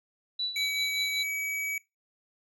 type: tone with tremolo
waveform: sine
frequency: 3951 Hz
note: B7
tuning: in tune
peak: -26 dBFS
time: 0.39-1.23 s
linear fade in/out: 5 ms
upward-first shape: triangle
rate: 5.2 Hz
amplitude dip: 75%
type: tone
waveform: square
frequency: 2276 Hz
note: C#7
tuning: 45 cents sharp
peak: -31 dBFS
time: 0.56-1.78 s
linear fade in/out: 2 ms
effects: noise-tail reverb RT60 0.2 s tail -20 dB re dry